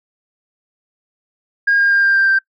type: tone with pitch steps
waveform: sine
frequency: 1625 / 1613.8 / 1602.6 / 1591.6 / 1580.6 / 1569.6 Hz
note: G#6 / G6 / G6 / G6 / G6 / G6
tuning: -38 / +50 / +38 / +26 / +14 / +2 cents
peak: -9 dBFS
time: 1.67-2.39 s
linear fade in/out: 10 ms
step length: 120 ms
effects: noise-tail reverb RT60 0.1 s tail -22 dB re dry + tanh soft clip ceiling -7 dBFS